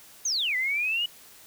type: exponential two-way sweep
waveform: sine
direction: down then up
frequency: 6700 to 1975.5 to 2958 Hz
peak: -24 dBFS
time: 0.25-1.06 s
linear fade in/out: 5 ms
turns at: 0.56 s
effects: white hiss -51 dBFS RMS until 1.46 s